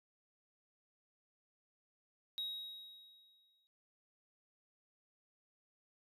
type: tone with exponential decay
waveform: triangle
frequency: 3798 Hz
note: A#7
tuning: 32 cents sharp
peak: -35 dBFS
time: 2.38-3.67 s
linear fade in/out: 0 ms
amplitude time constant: 280 ms
effects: noise-tail reverb RT60 0.7 s tail -22 dB re dry + tanh soft clip ceiling -31 dBFS